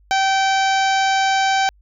harmonic tone, 774 Hz, G5, 22 cents flat, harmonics 1 / 2 / 3 / 4 / 5 / 6 / 7 / 8 / 9, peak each -16 / -22 / -26 / -28 / -30 / -32 / -33 / -34 / -35 dBFS, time 0.11-1.69 s, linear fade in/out 0 ms, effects added 50 Hz sine -50 dBFS peak until 1.81 s

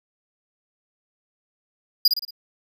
square tone with echo, 4877 Hz, D#8, 35 cents flat, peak -12 dBFS, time 2.05-2.08 s, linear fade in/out 5 ms, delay 57 ms, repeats 4, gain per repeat -6 dB, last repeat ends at 2.308 s, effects none

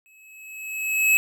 square tone with exponential growth, 2578 Hz, E7, 39 cents flat, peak -14 dBFS, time 0.06-1.17 s, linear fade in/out 0 ms, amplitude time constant 240 ms, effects none

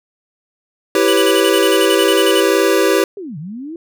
square chord, C# half-diminished seventh, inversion first, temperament equal, 329.6 / 392 / 493.9 / 554.4 Hz, E4 / G4 / B4 / C#5, 0 / 0 / 0 / 0 cents, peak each -18 / -15 / -18 / -20 dBFS, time 0.95-3.04 s, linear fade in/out 2 ms
square tone bursts, 2960 Hz, F#7, in tune, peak -18 dBFS, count 15, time 1.08-2.403 s, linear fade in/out 2 ms, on 49 ms, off 42 ms
sine linear two-way sweep, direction down then up, 422 to 138.59 to 343.4 Hz, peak -25 dBFS, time 3.17-3.76 s, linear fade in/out 2 ms, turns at 3.38 s
effects none

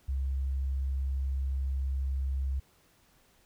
sine tone, 67.1 Hz, C2, 44 cents sharp, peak -28 dBFS, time 0.08-2.6 s, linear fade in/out 10 ms, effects pink hiss -65 dBFS RMS until 3.45 s

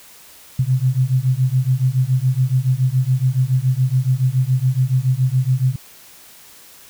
sine beating tone pair, 125.7 / 132.8 Hz, B2 / C3, +31 / +26 cents, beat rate 7.1 Hz, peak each -17 dBFS, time 0.59-5.76 s, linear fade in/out 5 ms, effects white hiss -44 dBFS RMS until 6.89 s

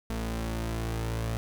sawtooth tone pair together, 56.38 / 112.5 Hz, A1 / A2, +43 / +39 cents, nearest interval octave, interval 1196 cents, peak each -28 dBFS, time 0.1-1.37 s, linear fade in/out 0 ms, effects 10-bit

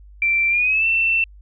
sine tone with pitch glide, 2349 to 2683 Hz, D7 to E7, 0 to +30 cents, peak -15 dBFS, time 0.22-1.24 s, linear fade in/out 2 ms, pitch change +230 cents, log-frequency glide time 0.49-0.86 s, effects added 50 Hz sine -41 dBFS peak until 1.41 s

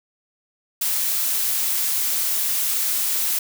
blue noise, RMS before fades -22 dBFS, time 0.81-3.39 s, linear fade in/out 5 ms, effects none

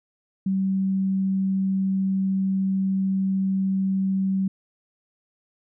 sine tone, 191.9 Hz, G3, 37 cents flat, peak -20 dBFS, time 0.46-4.48 s, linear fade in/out 5 ms, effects none

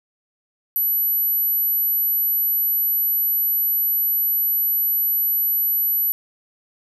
sine tone, 11840 Hz, F#9, in tune, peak -17 dBFS, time 0.76-6.12 s, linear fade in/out 0 ms, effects none

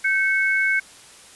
sine tone pair together, 1552 / 2201 Hz, G6 / C#7, -18 / -13 cents, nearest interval tritone, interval 605 cents, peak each -20 dBFS, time 0.04-0.8 s, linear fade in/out 10 ms, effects white hiss -46 dBFS RMS until 1.35 s + resampled to 24000 Hz

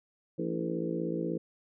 harmonic tone with a mistuned harmonic, 56.5 Hz, A1, 47 cents sharp, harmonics 3 / 4 / 5 / 6 / 7 / 8 / 9, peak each -36 / -40 / -40 / -35 / -40 / -38 / -40 dBFS, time 0.38-1.38 s, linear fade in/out 10 ms, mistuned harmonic 6, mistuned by -49 cents, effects none

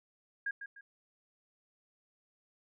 sine tone with echo, 1628 Hz, G#6, 35 cents flat, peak -32 dBFS, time 0.46-0.51 s, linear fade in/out 5 ms, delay 150 ms, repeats 2, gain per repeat -9 dB, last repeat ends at 0.81 s, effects none

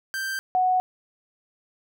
45% pulse / sine tone pair in turn, 1568 / 738.6 Hz, G6 / F#5, 0 / -3 cents, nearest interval octave + minor second, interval 1303 cents, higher first, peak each -27 / -18 dBFS, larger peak second, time 0.14-0.39 / 0.55-0.8 s, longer neither, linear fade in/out 0 ms, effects none

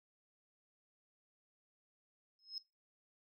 sine tone with exponential growth, 5160 Hz, E8, 38 cents flat, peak -36 dBFS, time 2.39-2.58 s, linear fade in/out 1 ms, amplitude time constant 41 ms, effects noise-tail reverb RT60 0.2 s tail -19 dB re dry + tanh soft clip ceiling -34 dBFS

